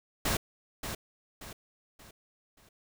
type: noise with echo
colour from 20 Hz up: pink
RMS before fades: -29 dBFS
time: 0.25-0.37 s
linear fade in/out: 5 ms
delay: 580 ms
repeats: 4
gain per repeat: -8 dB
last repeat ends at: 2.69 s
effects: none